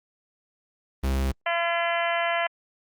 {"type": "tone", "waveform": "45% pulse", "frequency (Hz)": 66.7, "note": "C2", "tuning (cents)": 34, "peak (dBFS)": -22, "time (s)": [1.03, 1.32], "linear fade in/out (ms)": 10}
{"type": "harmonic tone", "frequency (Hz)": 340, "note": "F4", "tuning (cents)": -46, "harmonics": [2, 3, 4, 5, 6, 7, 8, 9], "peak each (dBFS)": [-26, -31, -33, -31, -31, -35, -37, -36], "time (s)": [1.46, 2.47], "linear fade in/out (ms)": 5}
{"effects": ["Opus 32 kbps"]}